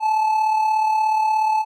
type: tone with amplitude modulation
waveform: triangle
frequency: 868 Hz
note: A5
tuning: 24 cents flat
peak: -12 dBFS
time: 0-1.65 s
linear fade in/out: 50 ms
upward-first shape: sine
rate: 36.8 Hz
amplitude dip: 45%
effects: none